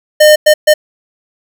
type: tone bursts at uneven times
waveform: square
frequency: 608 Hz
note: D#5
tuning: 40 cents flat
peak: -3 dBFS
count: 3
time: 0.2-0.36 / 0.46-0.54 / 0.67-0.74 s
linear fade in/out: 10 ms
effects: none